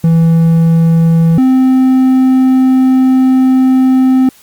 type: tone pair in turn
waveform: triangle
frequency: 164.81 / 259.8 Hz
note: E3 / C4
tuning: 0 / -12 cents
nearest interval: minor sixth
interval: 788 cents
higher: second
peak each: -3 dBFS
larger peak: neither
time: 0.04-1.38 / 1.38-4.29 s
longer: second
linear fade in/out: 2 ms
effects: white hiss -43 dBFS RMS until 4.42 s + Opus 48 kbps